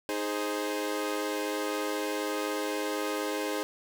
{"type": "chord", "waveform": "sawtooth", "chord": "Ab major", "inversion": "second", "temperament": "equal", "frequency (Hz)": [311.1, 415.3, 523.3], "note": ["Eb4", "Ab4", "C5"], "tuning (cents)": [0, 0, 0], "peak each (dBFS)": [-30, -30, -31], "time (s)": [0.09, 3.63], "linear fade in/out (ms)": 0, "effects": []}